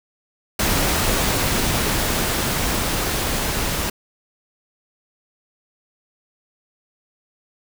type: noise with level ramp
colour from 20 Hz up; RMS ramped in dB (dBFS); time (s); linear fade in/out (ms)
pink; -19 to -23; 0.59-3.9; 5
effects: none